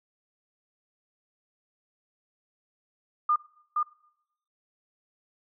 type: tone with echo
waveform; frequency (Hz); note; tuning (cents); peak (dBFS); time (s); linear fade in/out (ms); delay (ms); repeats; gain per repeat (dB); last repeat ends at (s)
sine; 1211; D#6; -47; -20; 3.29-3.36; 5; 470; 1; -3; 3.83
effects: noise-tail reverb RT60 0.8 s tail -23 dB re dry